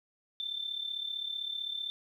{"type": "tone with amplitude modulation", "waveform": "sine", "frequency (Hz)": 3553, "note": "A7", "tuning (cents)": 16, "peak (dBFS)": -31, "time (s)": [0.4, 1.9], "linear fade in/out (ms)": 0, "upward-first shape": "sine", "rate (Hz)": 35.6, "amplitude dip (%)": 70, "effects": ["11-bit"]}